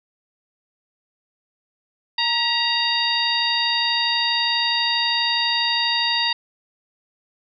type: harmonic tone with a mistuned harmonic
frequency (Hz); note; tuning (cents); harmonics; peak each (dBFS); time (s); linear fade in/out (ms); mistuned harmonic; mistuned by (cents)
932.3; A#5; 0; 1 / 2 / 3 / 4 / 5; -26 / -26 / -25 / -23 / -24; 2.18-6.33; 5; 2; +53
effects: none